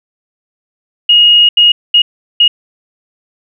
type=tone bursts at uneven times; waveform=sine; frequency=2873 Hz; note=F7; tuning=48 cents sharp; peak=-3 dBFS; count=4; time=1.09-1.49 / 1.57-1.72 / 1.94-2.02 / 2.4-2.48 s; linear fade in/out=5 ms; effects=none